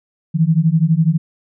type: beating tone pair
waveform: sine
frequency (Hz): 155.8 / 167.8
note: D#3 / E3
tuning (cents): +3 / +31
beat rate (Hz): 12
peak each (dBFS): -14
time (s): 0.34-1.18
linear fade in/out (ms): 20
effects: none